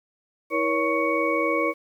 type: tone cluster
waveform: sine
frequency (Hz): 324.2 / 478.3 / 562 / 1106 / 2238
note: E4 / A#4 / C#5 / C#6 / C#7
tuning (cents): -29 / +44 / +24 / -4 / +16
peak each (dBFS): -27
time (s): 0.5-1.74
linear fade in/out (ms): 50
effects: 9-bit